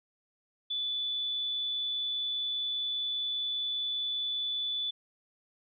sine tone, 3475 Hz, A7, 22 cents flat, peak -30 dBFS, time 0.7-4.91 s, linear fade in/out 10 ms, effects none

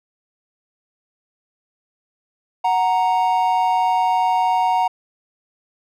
triangle tone pair together, 740 / 932.3 Hz, F#5 / A#5, 0 / 0 cents, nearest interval major third, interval 400 cents, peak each -16 dBFS, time 2.64-4.88 s, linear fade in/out 10 ms, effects none

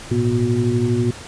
sine tone cluster, 109.5 / 121.8 / 242.5 / 362.8 Hz, A2 / B2 / B3 / F#4, -8 / -24 / -31 / -34 cents, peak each -21 dBFS, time 0.11-1.11 s, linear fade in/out 5 ms, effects pink hiss -36 dBFS RMS until 1.27 s + resampled to 22050 Hz

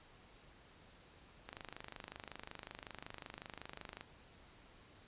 click train, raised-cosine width 0.3 ms, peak -30 dBFS, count 65, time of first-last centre 1.49-4.01 s, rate 25.4 Hz, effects pink hiss -62 dBFS RMS until 5.07 s + resampled to 8000 Hz

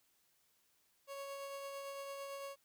30% pulse tone with tremolo, 554.4 Hz, C#5, in tune, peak -40 dBFS, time 1.07-2.56 s, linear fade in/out 50 ms, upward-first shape triangle, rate 8.9 Hz, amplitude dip 30%, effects white hiss -75 dBFS RMS until 2.64 s

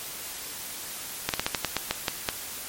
slowing click train, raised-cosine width 0.2 ms, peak -6 dBFS, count 10, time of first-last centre 1.29-2.288 s, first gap 48 ms, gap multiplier 1.2, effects white hiss -37 dBFS RMS until 2.68 s + MP3 64 kbps

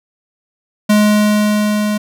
square tone with level ramp, 210 Hz, G#3, 19 cents sharp, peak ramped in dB -8 to -15 dBFS, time 0.89-1.98 s, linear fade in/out 10 ms, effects none

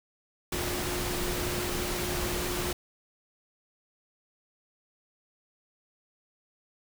sine tone in noise, 356.8 Hz, F4, 37 cents sharp, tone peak -35 dBFS, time 0.52-2.73 s, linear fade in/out 5 ms, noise pink, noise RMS -32 dBFS, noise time 0.52-2.73 s, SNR -6 dB, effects none

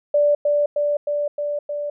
sine tone with echo, 585 Hz, D5, 7 cents flat, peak -13 dBFS, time 0.14-0.35 s, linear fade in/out 5 ms, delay 310 ms, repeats 5, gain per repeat -2 dB, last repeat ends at 1.9 s, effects none

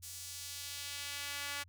sawtooth tone with high-pass filter sweep, 285.9 Hz, D4, 46 cents flat, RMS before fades -43 dBFS, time 0.02-1.64 s, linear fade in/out 20 ms, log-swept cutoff 7000 to 1600 Hz, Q 0.88, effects added 88 Hz sine -58 dBFS peak until 1.68 s

